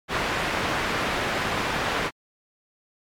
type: low-pass noise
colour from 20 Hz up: white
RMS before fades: -26 dBFS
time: 0.08-2.11 s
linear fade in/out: 50 ms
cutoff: 2000 Hz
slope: 12 dB/octave
effects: MP3 96 kbps